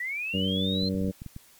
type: linear sweep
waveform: sine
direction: up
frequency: 1906 to 4182 Hz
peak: -29 dBFS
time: 0-0.89 s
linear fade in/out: 5 ms
type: harmonic tone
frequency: 95 Hz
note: F#2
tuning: 46 cents sharp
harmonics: 1 / 2 / 3 / 4 / 5 / 6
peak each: -33 / -27 / -33 / -41 / -35 / -39 dBFS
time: 0.33-1.12 s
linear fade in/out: 20 ms
type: clicks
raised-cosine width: 5 ms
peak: -26 dBFS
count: 8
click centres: 0.832 / 0.949 / 1.014 / 1.046 / 1.083 / 1.219 / 1.263 / 1.364 s
effects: white hiss -56 dBFS RMS until 1.59 s + MP3 96 kbps